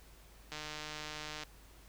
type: click train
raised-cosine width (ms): 0.2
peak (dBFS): -25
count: 140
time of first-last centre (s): 0.52-1.434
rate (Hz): 152
effects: added 50 Hz sine -57 dBFS peak until 1.88 s + pink hiss -61 dBFS RMS until 1.88 s